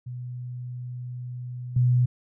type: tone with level steps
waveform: sine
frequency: 123.9 Hz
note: B2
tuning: 6 cents sharp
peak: -32 / -17 dBFS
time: 0.06-2.06 s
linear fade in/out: 10 ms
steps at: 1.76 s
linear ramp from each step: 5 ms
effects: none